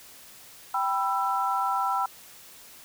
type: chord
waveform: sine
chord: E minor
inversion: first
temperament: equal with one note detuned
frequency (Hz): 784 / 987.8 / 1333.1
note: G5 / B5 / E6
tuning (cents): 0 / 0 / +19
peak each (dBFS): -28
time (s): 0.74-2.06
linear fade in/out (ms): 5
effects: white hiss -49 dBFS RMS until 2.84 s